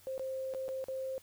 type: tone with dropouts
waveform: sine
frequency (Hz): 527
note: C5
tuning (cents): +12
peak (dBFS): -35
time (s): 0.07-1.18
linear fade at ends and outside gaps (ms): 0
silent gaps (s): 0.179-0.195 / 0.538-0.547 / 0.682-0.689 / 0.841-0.884
effects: added 94 Hz sine -68 dBFS peak until 1.22 s + white hiss -61 dBFS RMS until 1.22 s